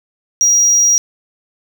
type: tone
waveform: triangle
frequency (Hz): 5730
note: F8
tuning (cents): +44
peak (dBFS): -7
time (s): 0.41-0.98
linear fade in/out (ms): 0
effects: none